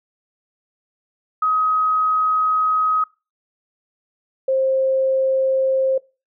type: tone pair in turn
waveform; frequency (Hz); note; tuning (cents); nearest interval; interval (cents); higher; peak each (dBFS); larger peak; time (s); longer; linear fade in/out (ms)
sine; 1264 / 529.5; D#6 / C5; +27 / +21; octave + minor third; 1506; first; -15; neither; 1.42-3.04 / 4.48-5.98; first; 5
effects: noise-tail reverb RT60 0.3 s tail -23 dB re dry